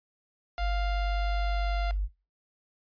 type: tone with pitch glide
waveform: sawtooth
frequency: 698.5 to 694.1 Hz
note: F5 to F5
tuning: 0 to -11 cents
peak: -29 dBFS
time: 0.58-1.91 s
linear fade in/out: 0 ms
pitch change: -11 cents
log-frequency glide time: 0.88-1.72 s
type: tone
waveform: sine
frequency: 49.39 Hz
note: G1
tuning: 14 cents sharp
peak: -25 dBFS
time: 0.58-2.09 s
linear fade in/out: 50 ms
effects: noise-tail reverb RT60 0.3 s tail -23 dB re dry + resampled to 11025 Hz